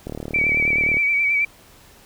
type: click train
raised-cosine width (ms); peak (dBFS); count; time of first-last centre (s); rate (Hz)
2; -16; 35; 0.07-0.969; 37.8
type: tone with vibrato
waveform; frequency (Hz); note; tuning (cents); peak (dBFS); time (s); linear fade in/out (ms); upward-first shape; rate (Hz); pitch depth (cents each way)
sine; 2300; D7; -37; -16; 0.34-1.45; 5; sine; 9.4; 40
effects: pink hiss -49 dBFS RMS until 2.05 s